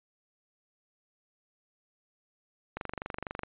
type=click train; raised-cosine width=0.5 ms; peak=-20 dBFS; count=17; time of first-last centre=2.77-3.434 s; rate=24.1 Hz; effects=resampled to 8000 Hz